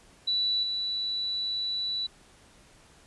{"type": "tone with level steps", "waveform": "sine", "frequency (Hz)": 3951, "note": "B7", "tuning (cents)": 0, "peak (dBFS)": [-24, -28], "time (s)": [0.27, 2.07], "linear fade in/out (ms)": 10, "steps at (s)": 0.63, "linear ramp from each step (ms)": 2, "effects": ["pink hiss -57 dBFS RMS until 3.06 s", "resampled to 24000 Hz"]}